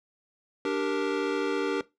square chord, G minor, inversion second, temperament equal, 293.7 / 392 / 466.2 Hz, D4 / G4 / Bb4, 0 / 0 / 0 cents, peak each -31 dBFS, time 0.65-1.81 s, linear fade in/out 2 ms, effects noise-tail reverb RT60 0.2 s tail -18 dB re dry + low-pass 4000 Hz 12 dB/octave

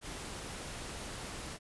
pink noise, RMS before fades -43 dBFS, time 0.01-1.59 s, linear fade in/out 50 ms, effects resampled to 24000 Hz

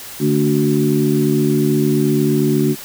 harmonic tone with a mistuned harmonic, 74 Hz, D2, 14 cents sharp, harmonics 2 / 3 / 4 / 5, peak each -18 / -18 / -18 / -18 dBFS, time 0.19-2.76 s, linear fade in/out 50 ms, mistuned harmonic 4, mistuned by -32 cents, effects white hiss -33 dBFS RMS until 2.84 s

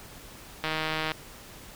click train, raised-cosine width 0.3 ms, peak -13 dBFS, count 76, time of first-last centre 0.64-1.118 s, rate 157 Hz, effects pink hiss -47 dBFS RMS until 1.75 s

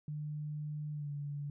sine tone with pitch glide, 150 to 144.39 Hz, D3 to D3, +37 to -29 cents, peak -37 dBFS, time 0.08-1.5 s, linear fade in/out 2 ms, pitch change -66 cents, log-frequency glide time 0.93-1.1 s, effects none

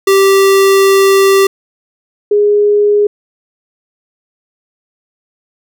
square / sine tone pair in turn, 390.3 / 413.5 Hz, G4 / G#4, -8 / -8 cents, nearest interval minor second, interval 100 cents, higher second, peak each -6 dBFS, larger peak neither, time 0.07-1.47 / 2.31-3.07 s, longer first, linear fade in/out 5 ms, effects none

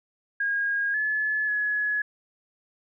sine tone with pitch steps, 1631 / 1718 / 1692 Hz, G#6 / A6 / G#6, -32 / -42 / +32 cents, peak -23 dBFS, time 0.4-2.02 s, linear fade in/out 5 ms, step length 540 ms, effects none

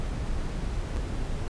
brown noise with dropouts, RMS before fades -30 dBFS, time 0-1.48 s, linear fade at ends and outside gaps 0 ms, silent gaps 0.962-0.969 s, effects resampled to 22050 Hz

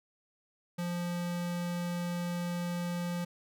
square tone, 174.61 Hz, F3, in tune, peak -33 dBFS, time 0.78-3.25 s, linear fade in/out 10 ms, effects none

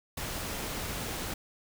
pink noise, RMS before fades -36 dBFS, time 0.17-1.34 s, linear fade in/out 5 ms, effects none

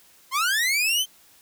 sawtooth linear sweep, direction up, 1006 to 3156 Hz, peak -17 dBFS, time 0.31-1.06 s, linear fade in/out 50 ms, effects white hiss -55 dBFS RMS until 1.41 s

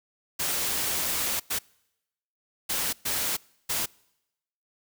white noise bursts at uneven times, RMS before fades -28 dBFS, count 5, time 0.39-1.4 / 1.5-1.59 / 2.69-2.93 / 3.05-3.37 / 3.69-3.86 s, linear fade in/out 10 ms, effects noise-tail reverb RT60 0.9 s tail -26 dB re dry

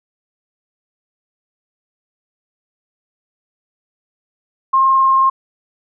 sine tone with frequency modulation, 1066 Hz, C6, 32 cents sharp, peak -9 dBFS, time 4.73-5.3 s, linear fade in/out 10 ms, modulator 22 Hz, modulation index 0.33, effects none

